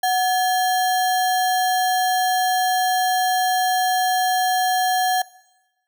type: tone with sample-and-hold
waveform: sine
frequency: 740 Hz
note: F#5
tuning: in tune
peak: -16 dBFS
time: 0.03-5.22 s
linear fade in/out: 5 ms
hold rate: 2450 Hz
effects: noise-tail reverb RT60 1.0 s tail -20 dB re dry